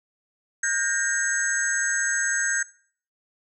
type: tone cluster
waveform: sine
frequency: 1462 / 1598 / 1852 / 6410 / 7850 Hz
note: F#6 / G6 / A#6 / G8 / B8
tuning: -21 / +33 / -12 / +38 / -11 cents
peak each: -32 / -26 / -29 / -27 / -28 dBFS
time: 0.63-2.63 s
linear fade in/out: 5 ms
effects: noise-tail reverb RT60 0.5 s tail -21 dB re dry + tanh soft clip ceiling -11 dBFS